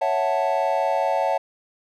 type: chord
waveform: triangle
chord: F# minor seventh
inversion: second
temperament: equal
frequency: 554.4 / 659.3 / 740 / 880 Hz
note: C#5 / E5 / F#5 / A5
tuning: 0 / 0 / 0 / 0 cents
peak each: -23 dBFS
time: 0.01-1.38 s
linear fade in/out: 10 ms
effects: none